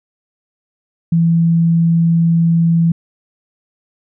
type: tone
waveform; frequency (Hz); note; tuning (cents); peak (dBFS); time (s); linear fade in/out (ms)
sine; 166.8; E3; +21; -9; 1.12-2.92; 5
effects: none